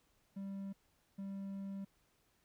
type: tone bursts at uneven times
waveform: triangle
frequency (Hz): 196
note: G3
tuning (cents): 0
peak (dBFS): -39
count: 2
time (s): 0.36-0.73 / 1.18-1.85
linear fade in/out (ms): 10
effects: pink hiss -75 dBFS RMS until 2.44 s